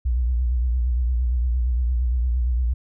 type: tone with vibrato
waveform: sine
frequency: 61 Hz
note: B1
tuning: 21 cents flat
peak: -18 dBFS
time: 0.05-2.74 s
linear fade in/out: 10 ms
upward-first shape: triangle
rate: 8.7 Hz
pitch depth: 110 cents each way
effects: none